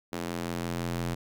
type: tone with high-pass filter sweep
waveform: square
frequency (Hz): 42.97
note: F1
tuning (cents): -27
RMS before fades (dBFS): -33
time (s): 0.12-1.15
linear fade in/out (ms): 10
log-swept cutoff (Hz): 260 to 110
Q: 0.99
effects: none

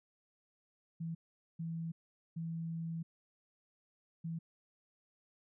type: tone bursts at uneven times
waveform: sine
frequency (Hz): 164.81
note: E3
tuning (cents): 0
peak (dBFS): -37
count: 4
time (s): 1-1.15 / 1.59-1.92 / 2.36-3.03 / 4.24-4.39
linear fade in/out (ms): 10
effects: none

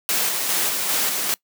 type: noise with tremolo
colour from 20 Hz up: white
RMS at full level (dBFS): -21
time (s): 0.09-1.34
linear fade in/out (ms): 0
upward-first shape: square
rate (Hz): 2.5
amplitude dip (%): 30
effects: noise-tail reverb RT60 0.1 s tail -23 dB re dry + high-pass 200 Hz 12 dB/octave

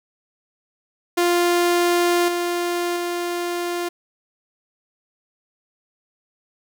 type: tone with level steps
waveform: sawtooth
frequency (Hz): 349.2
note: F4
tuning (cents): 0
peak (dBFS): -12 / -17 / -19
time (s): 1.17-3.89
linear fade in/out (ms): 10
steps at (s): 2.28 / 2.96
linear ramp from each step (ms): 5
effects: none

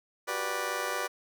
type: chord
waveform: 15% pulse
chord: G major seventh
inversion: third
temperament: just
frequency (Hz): 367.5 / 392 / 490 / 588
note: F#4 / G4 / B4 / D5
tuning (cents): -12 / 0 / -14 / +2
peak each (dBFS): -33 / -33 / -29 / -29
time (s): 0.27-1.08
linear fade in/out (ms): 20
effects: none

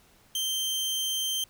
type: tone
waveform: sawtooth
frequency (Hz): 3136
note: G7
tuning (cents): 0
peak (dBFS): -24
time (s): 0.35-1.44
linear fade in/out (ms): 2
effects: pink hiss -60 dBFS RMS until 1.49 s

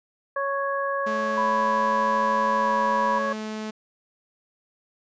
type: harmonic tone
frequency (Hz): 554.4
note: C#5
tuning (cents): 0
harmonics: 1 / 2 / 3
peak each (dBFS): -27 / -27 / -31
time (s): 0.36-3.33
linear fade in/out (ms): 5
type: tone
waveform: sawtooth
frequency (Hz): 216.2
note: A3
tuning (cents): -30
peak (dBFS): -26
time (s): 1.06-3.71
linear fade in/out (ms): 10
type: tone with pitch glide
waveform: sine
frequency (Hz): 996 to 980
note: B5 to B5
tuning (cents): +14 to -14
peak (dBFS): -22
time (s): 1.37-3.19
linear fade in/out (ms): 10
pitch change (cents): -28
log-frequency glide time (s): 2.58-2.7
effects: resampled to 16000 Hz

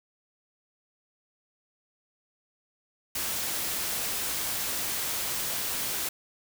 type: noise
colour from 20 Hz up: white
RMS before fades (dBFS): -31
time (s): 3.15-6.09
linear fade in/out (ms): 5
effects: none

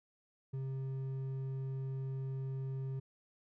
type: tone with hard clipping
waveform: sine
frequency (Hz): 133.5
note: C3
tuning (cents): +35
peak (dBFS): -38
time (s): 0.53-3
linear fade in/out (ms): 10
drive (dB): 5
effects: none

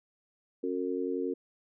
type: harmonic tone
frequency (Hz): 91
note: F#2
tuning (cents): -28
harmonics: 3 / 4 / 5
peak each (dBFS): -34 / -34 / -34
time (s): 0.63-1.34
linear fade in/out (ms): 10
effects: none

